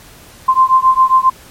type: beating tone pair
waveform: sine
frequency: 1040 / 1047.4 Hz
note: C6 / C6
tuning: -11 / +1 cents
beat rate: 7.4 Hz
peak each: -10 dBFS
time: 0.48-1.3 s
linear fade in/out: 10 ms
effects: pink hiss -40 dBFS RMS until 1.5 s + MP3 64 kbps